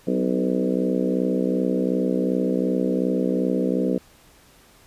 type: harmonic tone with a mistuned harmonic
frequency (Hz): 62.7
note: B1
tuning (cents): +27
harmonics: 3 / 4 / 5 / 6 / 7 / 8 / 9 / 10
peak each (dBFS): -25 / -25 / -27 / -31 / -28 / -27 / -38 / -38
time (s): 0.07-3.98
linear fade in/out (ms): 5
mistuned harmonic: 4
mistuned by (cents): +30
effects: pink hiss -53 dBFS RMS until 4.86 s + resampled to 32000 Hz